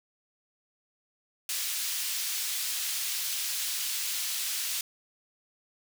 pink high-pass noise, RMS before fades -32 dBFS, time 1.49-4.81 s, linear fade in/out 2 ms, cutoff 3400 Hz, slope 12 dB/octave, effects none

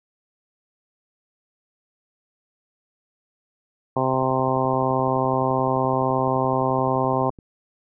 harmonic tone, 130.81 Hz, C3, in tune, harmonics 1 / 2 / 3 / 4 / 5 / 6 / 7 / 8, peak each -27 / -27 / -27 / -27 / -27 / -27 / -27 / -27 dBFS, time 3.96-7.3 s, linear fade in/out 5 ms
click train, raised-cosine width 3 ms, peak -29 dBFS, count 39, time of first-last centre 4.14-7.388 s, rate 11.7 Hz
effects none

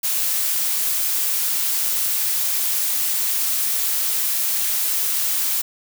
blue noise, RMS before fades -21 dBFS, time 0.03-5.62 s, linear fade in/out 10 ms, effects none

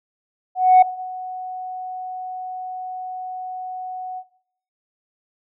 sine tone with ADSR envelope, 740 Hz, F#5, in tune, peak -4 dBFS, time 0.55-4.24 s, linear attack 270 ms, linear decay 7 ms, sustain -23 dB, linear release 60 ms, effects noise-tail reverb RT60 0.7 s tail -17 dB re dry + tanh soft clip ceiling -5 dBFS

